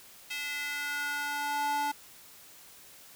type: tone with high-pass filter sweep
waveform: square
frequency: 290 Hz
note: D4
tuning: 22 cents flat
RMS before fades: -33 dBFS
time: 0.3-1.92 s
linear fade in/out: 10 ms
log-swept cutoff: 2500 to 720 Hz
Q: 2.8
effects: white hiss -53 dBFS RMS until 3.15 s